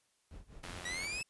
brown noise with tremolo, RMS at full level -48 dBFS, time 0.31-0.94 s, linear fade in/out 0 ms, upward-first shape sine, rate 5.1 Hz, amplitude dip 90%
pink noise, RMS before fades -49 dBFS, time 0.63-1.22 s, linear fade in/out 5 ms
click train, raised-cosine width 0.3 ms, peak -30 dBFS, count 37, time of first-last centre 0.64-1.047 s, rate 88.5 Hz
sawtooth exponential sweep, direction up, 1900 to 2651 Hz, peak -34 dBFS, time 0.85-1.23 s, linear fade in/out 5 ms
effects white hiss -75 dBFS RMS until 1.29 s + resampled to 24000 Hz

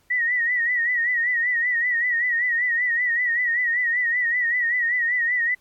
sine tone with vibrato, 1920 Hz, B6, 49 cents flat, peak -19 dBFS, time 0.1-5.55 s, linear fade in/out 10 ms, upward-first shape sine, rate 5.2 Hz, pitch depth 75 cents each way, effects pink hiss -63 dBFS RMS until 5.6 s + AAC 64 kbps

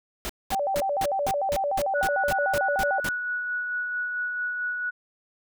pink noise bursts, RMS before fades -31 dBFS, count 12, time 0.25-3.088 s, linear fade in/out 0 ms, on 44 ms, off 210 ms
sine tone with vibrato, 670 Hz, E5, 28 cents sharp, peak -23 dBFS, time 0.52-3 s, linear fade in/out 2 ms, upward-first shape square, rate 6.7 Hz, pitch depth 260 cents each way
sine tone with tremolo, 1468 Hz, F#6, 14 cents flat, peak -25 dBFS, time 1.94-4.91 s, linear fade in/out 20 ms, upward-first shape sine, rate 4.5 Hz, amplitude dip 30%
effects none

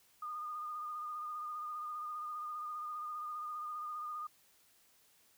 sine tone with vibrato, 1221 Hz, D#6, 33 cents flat, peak -39 dBFS, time 0.22-4.27 s, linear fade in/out 5 ms, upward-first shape sine, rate 15 Hz, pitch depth 30 cents each way, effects white hiss -68 dBFS RMS until 5.37 s

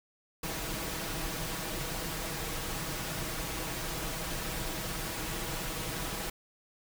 pink noise with comb filter, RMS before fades -36 dBFS, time 0.43-6.3 s, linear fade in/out 5 ms, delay 6.2 ms, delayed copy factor +0.55, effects none

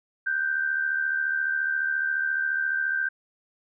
sine tone pair together, 1493.6 / 1568 Hz, F#6 / G6, +16 / 0 cents, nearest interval minor second, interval 84 cents, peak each -31 / -24 dBFS, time 0.26-3.09 s, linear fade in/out 10 ms, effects none

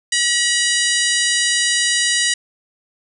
harmonic tone with a mistuned harmonic, 960 Hz, B5, 49 cents flat, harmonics 2 / 3 / 4 / 5 / 6 / 7 / 8 / 9 / 10, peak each -20 / -22 / -23 / -24 / -25 / -25 / -26 / -27 / -27 dBFS, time 0.12-2.34 s, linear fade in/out 5 ms, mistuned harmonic 3, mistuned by +31 cents, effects none

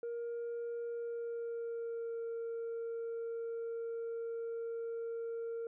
sine tone with pitch glide, 470 to 461.1 Hz, A#4 to A#4, +14 to -19 cents, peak -35 dBFS, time 0.03-5.67 s, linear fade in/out 2 ms, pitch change -33 cents, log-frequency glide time 0.85-2.21 s, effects tanh soft clip ceiling -36 dBFS

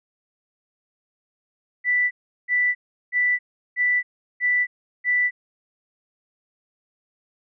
sine tone bursts, 1975.5 Hz, B6, in tune, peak -17 dBFS, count 6, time 1.84-5.31 s, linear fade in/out 50 ms, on 270 ms, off 370 ms, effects none

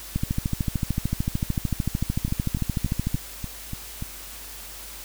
two click trains, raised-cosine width 5 ms, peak -11 / -18 dBFS, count 41 / 7, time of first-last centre 0.16-3.145 / 2.28-4.024 s, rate 13.4 / 3.44 Hz, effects added 50 Hz sine -45 dBFS peak until 5.04 s + white hiss -40 dBFS RMS until 5.04 s

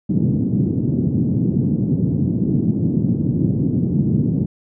pink band-pass noise, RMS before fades -18 dBFS, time 0.09-4.46 s, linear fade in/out 10 ms, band 120 to 280 Hz, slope 24 dB/octave, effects none

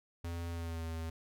square tone with pitch glide, 84.9 to 81.68 Hz, F2 to E2, -48 to -15 cents, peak -38 dBFS, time 0.24-1.1 s, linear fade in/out 5 ms, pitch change -67 cents, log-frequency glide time 0.5-0.84 s, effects none

